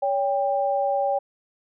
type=tone pair together; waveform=sine; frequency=564.3 / 794 Hz; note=C#5 / G5; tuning=+31 / +22 cents; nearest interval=tritone; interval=591 cents; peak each=-23 dBFS; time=0.02-1.19 s; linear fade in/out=10 ms; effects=none